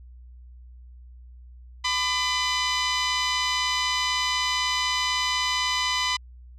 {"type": "tone pair together", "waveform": "10% pulse", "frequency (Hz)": [1004, 1191], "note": ["B5", "D6"], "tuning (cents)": [28, 24], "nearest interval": "minor third", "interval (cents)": 296, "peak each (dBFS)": [-14, -22], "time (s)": [1.84, 6.17], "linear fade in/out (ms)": 10, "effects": ["added 61 Hz sine -43 dBFS peak until 6.58 s", "low-pass 6000 Hz 12 dB/octave"]}